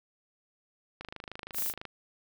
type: click train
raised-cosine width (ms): 0.3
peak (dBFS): -24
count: 23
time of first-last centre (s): 1.01-1.853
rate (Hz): 26.1
type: noise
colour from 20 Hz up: violet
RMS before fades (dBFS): -32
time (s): 1.53-1.74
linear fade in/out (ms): 50
effects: none